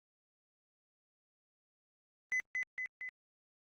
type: tone with echo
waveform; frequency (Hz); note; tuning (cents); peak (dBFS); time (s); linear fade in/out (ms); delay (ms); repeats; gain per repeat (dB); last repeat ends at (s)
sine; 2018; B6; +37; -28; 2.32-2.4; 0; 230; 3; -4; 3.09
effects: tanh soft clip ceiling -30 dBFS + Opus 32 kbps